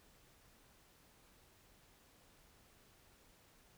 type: silence
effects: pink hiss -67 dBFS RMS until 3.77 s